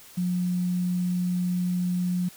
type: tone with quantisation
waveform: sine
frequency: 179.2 Hz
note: F3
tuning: 45 cents sharp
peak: -23 dBFS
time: 0.17-2.29 s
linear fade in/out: 10 ms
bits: 8
effects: white hiss -49 dBFS RMS until 2.36 s